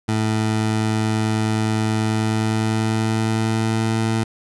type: tone with pitch glide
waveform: 20% pulse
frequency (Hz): 109.4 to 111.83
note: A2 to A2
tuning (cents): -9 to +29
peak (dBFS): -13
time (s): 0.08-4.24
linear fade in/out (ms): 10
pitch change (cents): +38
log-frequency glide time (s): 2-4
effects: resampled to 24000 Hz